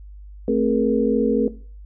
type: tone cluster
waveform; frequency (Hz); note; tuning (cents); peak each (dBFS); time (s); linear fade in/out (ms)
sine; 222.6 / 266.3 / 420.1 / 473.9; A3 / C4 / G#4 / A#4; +20 / +31 / +20 / +28; -22; 0.48-1.48; 2
effects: noise-tail reverb RT60 0.4 s tail -17 dB re dry + added 50 Hz sine -37 dBFS peak until 1.85 s